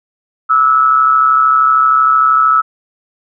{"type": "tone with amplitude modulation", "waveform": "sine", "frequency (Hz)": 1302, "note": "E6", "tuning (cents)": -22, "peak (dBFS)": -4, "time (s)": [0.49, 2.62], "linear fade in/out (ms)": 20, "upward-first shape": "sine", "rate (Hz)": 133, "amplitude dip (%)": 60, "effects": []}